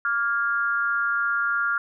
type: tone with amplitude modulation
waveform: sine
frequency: 1400 Hz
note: F6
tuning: 4 cents sharp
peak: -17 dBFS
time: 0.05-1.78 s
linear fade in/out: 2 ms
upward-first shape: sine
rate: 243 Hz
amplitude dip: 85%
effects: none